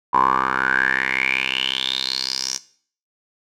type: tone with band-pass filter sweep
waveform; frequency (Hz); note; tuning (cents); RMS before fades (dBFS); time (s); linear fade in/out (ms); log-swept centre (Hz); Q
10% pulse; 65.41; C2; 0; -21; 0.13-2.58; 10; 990 to 5900; 8.8
effects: noise-tail reverb RT60 0.5 s tail -18 dB re dry